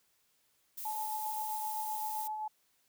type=noise; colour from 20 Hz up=violet; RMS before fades=-42 dBFS; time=0.77-2.28 s; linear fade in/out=10 ms
type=tone with tremolo; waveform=sine; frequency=860 Hz; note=A5; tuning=40 cents flat; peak=-34 dBFS; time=0.85-2.48 s; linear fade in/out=5 ms; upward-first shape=sine; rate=7.7 Hz; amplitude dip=30%
effects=white hiss -73 dBFS RMS until 2.88 s